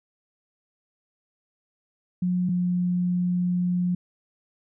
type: tone pair in turn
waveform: sine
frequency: 180 / 178.45 Hz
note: F#3 / F3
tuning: -47 / +38 cents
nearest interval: unison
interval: 15 cents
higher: first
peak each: -21 dBFS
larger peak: neither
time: 2.22-2.49 / 2.49-3.95 s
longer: second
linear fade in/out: 5 ms
effects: none